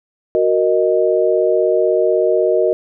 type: chord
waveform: sine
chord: D# minor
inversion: first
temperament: equal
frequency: 370 / 466.2 / 622.3 Hz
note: F#4 / A#4 / D#5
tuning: 0 / 0 / 0 cents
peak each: -16 dBFS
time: 0.35-2.73 s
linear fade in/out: 0 ms
effects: none